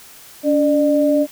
sine tone pair together, 286.1 / 599.6 Hz, D4 / D5, -45 / +36 cents, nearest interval octave + minor second, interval 1281 cents, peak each -15 dBFS, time 0.43-1.27 s, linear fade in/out 50 ms, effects white hiss -42 dBFS RMS until 1.31 s

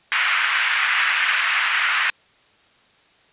pink band-pass noise, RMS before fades -20 dBFS, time 0.12-2.1 s, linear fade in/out 0 ms, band 1400 to 2700 Hz, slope 24 dB/octave, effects white hiss -56 dBFS RMS until 3.32 s + resampled to 8000 Hz

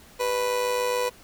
30% pulse tone with amplitude modulation, 493.9 Hz, B4, in tune, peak -18 dBFS, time 0.19-1.1 s, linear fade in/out 20 ms, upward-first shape sine, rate 107 Hz, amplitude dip 55%, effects pink hiss -51 dBFS RMS until 1.23 s

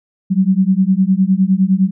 sine beating tone pair, 185 / 194.8 Hz, F#3 / G3, 0 / -11 cents, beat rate 9.8 Hz, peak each -13 dBFS, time 0.3-1.91 s, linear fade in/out 20 ms, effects none

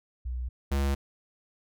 sine / square tone pair in turn, 61.74 / 69.3 Hz, B1 / C#2, 0 / 0 cents, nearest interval major second, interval 200 cents, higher second, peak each -30 / -25 dBFS, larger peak second, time 0.25-0.49 / 0.71-0.95 s, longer neither, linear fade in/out 10 ms, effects none

